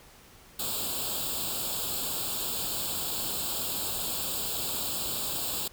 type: noise with comb filter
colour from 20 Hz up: white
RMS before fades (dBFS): -32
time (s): 0.59-5.68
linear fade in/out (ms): 5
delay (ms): 0.25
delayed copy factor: +1
effects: pink hiss -54 dBFS RMS until 5.72 s